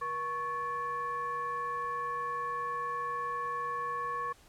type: tone with frequency modulation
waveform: sine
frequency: 1107 Hz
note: C#6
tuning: 3 cents flat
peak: -32 dBFS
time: 0.01-4.33 s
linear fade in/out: 10 ms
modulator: 627 Hz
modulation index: 0.62
effects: pink hiss -60 dBFS RMS until 4.48 s + low-pass 12000 Hz 12 dB/octave